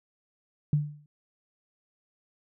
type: tone with exponential decay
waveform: sine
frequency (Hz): 148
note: D3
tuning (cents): +14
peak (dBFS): -18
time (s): 0.73-1.06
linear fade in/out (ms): 2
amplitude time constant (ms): 70
effects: none